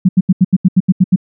sine tone bursts, 185 Hz, F#3, in tune, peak -4 dBFS, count 10, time 0.05-1.161 s, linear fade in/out 10 ms, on 40 ms, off 79 ms, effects none

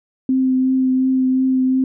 sine tone with vibrato, 260 Hz, C4, 11 cents flat, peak -13 dBFS, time 0.29-1.84 s, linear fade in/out 2 ms, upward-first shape triangle, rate 2.8 Hz, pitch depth 15 cents each way, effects none

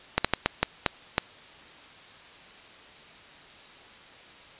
slowing click train, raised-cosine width 0.3 ms, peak -4 dBFS, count 7, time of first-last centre 0.18-1.181 s, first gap 66 ms, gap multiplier 1.37, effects white hiss -49 dBFS RMS until 4.59 s + resampled to 8000 Hz

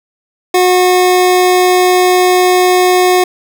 25% pulse tone, 364 Hz, F#4, 28 cents flat, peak -3 dBFS, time 0.54-3.24 s, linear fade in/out 5 ms, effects none

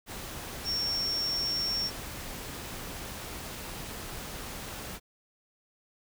sine tone in noise, 5490 Hz, F8, 31 cents flat, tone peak -28 dBFS, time 0.64-1.91 s, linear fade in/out 50 ms, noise pink, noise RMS -40 dBFS, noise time 0.06-5 s, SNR +9 dB, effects none

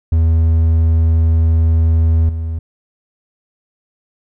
triangle tone with level steps, 81.3 Hz, E2, 23 cents flat, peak -7 / -16 dBFS, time 0.12-2.59 s, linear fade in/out 5 ms, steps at 2.29 s, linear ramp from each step 2 ms, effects none

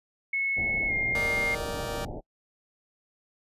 sine tone with pitch glide, 2193 to 2121 Hz, C#7 to C7, -19 to +23 cents, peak -25 dBFS, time 0.33-1.55 s, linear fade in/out 5 ms, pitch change -58 cents, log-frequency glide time 0.87-0.93 s
pink low-pass noise, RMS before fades -37 dBFS, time 0.56-2.21 s, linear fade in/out 20 ms, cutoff 850 Hz, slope 96 dB/octave
sawtooth chord, Eb major seventh, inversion second, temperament just, 466.7 / 583.4 / 622.3 / 777.8 Hz, Bb4 / D5 / Eb5 / G5, +2 / -12 / 0 / -14 cents, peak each -32 / -32 / -37 / -37 dBFS, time 1.15-2.05 s, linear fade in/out 2 ms
effects noise-tail reverb RT60 0.1 s tail -25 dB re dry + resampled to 32000 Hz

